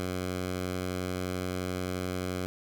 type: tone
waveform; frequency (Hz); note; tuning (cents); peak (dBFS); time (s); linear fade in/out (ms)
10% pulse; 91.5; F#2; -19; -23; 0-2.46; 0
effects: none